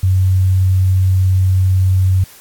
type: tone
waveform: sine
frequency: 93.6 Hz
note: F#2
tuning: 20 cents sharp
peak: -9 dBFS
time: 0.03-2.24 s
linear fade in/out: 5 ms
effects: white hiss -41 dBFS RMS until 2.4 s + AAC 64 kbps